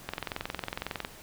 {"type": "click train", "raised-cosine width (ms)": 0.3, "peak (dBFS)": -16, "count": 22, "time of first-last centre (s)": [0.09, 1.049], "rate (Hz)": 21.9, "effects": ["pink hiss -49 dBFS RMS until 1.22 s"]}